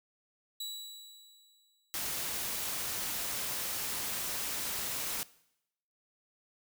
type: tone with exponential decay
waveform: sawtooth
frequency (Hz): 3917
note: B7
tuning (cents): -15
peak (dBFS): -33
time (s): 0.6-1.98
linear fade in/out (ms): 5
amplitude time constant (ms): 300
type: noise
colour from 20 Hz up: white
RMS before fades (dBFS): -36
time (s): 1.94-5.23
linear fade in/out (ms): 0
effects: noise-tail reverb RT60 0.8 s tail -20 dB re dry